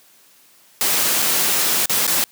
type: noise with dropouts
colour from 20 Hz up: white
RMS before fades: -18 dBFS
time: 0.81-2.24 s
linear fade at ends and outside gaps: 0 ms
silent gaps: 1.22-1.224 / 1.857-1.896 / 2.067-2.077 s
effects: white hiss -52 dBFS RMS until 2.31 s + high-pass 150 Hz 12 dB/octave